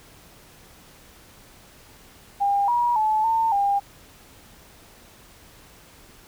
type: tone with pitch steps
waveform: sine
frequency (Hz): 803 / 959 / 864 / 900 / 802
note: G5 / A#5 / A5 / A5 / G5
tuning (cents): +41 / +49 / -32 / +39 / +39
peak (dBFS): -18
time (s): 2.4-3.8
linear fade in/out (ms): 20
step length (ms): 280
effects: pink hiss -50 dBFS RMS until 6.27 s